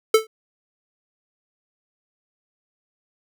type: tone with exponential decay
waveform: square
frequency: 440 Hz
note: A4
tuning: in tune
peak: -9 dBFS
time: 0.14-0.27 s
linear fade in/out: 5 ms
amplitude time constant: 27 ms
effects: none